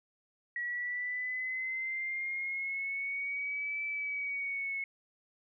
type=linear two-way sweep; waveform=sine; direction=up then down; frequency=1918 to 2316 to 2186 Hz; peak=-33 dBFS; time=0.56-4.84 s; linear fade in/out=2 ms; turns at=3.84 s; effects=none